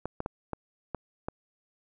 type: clicks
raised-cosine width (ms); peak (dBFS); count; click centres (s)
1; -18; 6; 0.056 / 0.204 / 0.261 / 0.533 / 0.947 / 1.285
effects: none